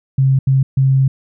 sine tone bursts at uneven times, 134 Hz, C3, 42 cents sharp, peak -9 dBFS, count 3, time 0.18-0.39 / 0.47-0.63 / 0.77-1.08 s, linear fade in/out 5 ms, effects none

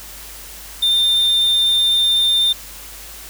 triangle tone, 3604 Hz, A7, 41 cents sharp, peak -11 dBFS, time 0.82-2.53 s, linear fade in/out 10 ms, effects added 50 Hz sine -41 dBFS peak until 3.29 s + white hiss -36 dBFS RMS until 3.29 s

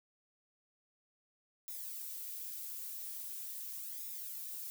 violet noise with flanger, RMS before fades -44 dBFS, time 1.68-4.7 s, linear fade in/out 0 ms, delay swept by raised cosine 0.66 to 5.06 ms, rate 0.42 Hz, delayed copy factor -0.65, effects none

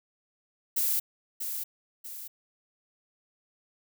violet noise with echo, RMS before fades -27 dBFS, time 0.76-1 s, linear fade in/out 10 ms, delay 640 ms, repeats 2, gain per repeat -7 dB, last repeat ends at 2.28 s, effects none

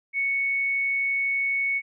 sine tone, 2217 Hz, C#7, in tune, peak -22 dBFS, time 0.13-1.82 s, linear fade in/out 50 ms, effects none

